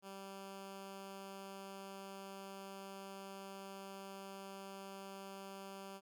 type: tone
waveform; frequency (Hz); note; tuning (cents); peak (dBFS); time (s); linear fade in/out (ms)
10% pulse; 194.9; G3; -10; -40; 0.02-6.01; 50
effects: none